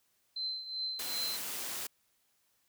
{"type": "tone with tremolo", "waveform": "sine", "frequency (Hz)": 4085, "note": "C8", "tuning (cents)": -42, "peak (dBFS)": -32, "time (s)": [0.36, 1.37], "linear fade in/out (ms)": 5, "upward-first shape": "triangle", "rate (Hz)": 2.6, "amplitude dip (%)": 75}
{"type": "high-pass noise", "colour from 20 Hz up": "white", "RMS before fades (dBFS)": -39, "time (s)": [0.99, 1.87], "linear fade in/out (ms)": 5, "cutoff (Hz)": 160, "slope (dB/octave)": 12}
{"effects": ["white hiss -74 dBFS RMS until 2.68 s"]}